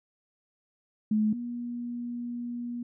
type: tone pair in turn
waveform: sine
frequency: 214.5 / 240.2 Hz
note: A3 / B3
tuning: -44 / -48 cents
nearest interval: major second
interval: 196 cents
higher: second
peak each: -22 / -32 dBFS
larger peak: first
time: 1.11-1.33 / 1.33-2.83 s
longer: second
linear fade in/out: 5 ms
effects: none